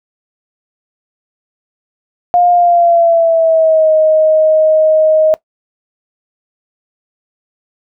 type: tone with pitch glide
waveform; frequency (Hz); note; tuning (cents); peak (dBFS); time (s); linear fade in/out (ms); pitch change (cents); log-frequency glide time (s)
sine; 707 to 626.2; F5 to D#5; +21 to +11; -6; 2.34-5.34; 0; -210; 2.51-3.92
effects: noise-tail reverb RT60 0.1 s tail -19 dB re dry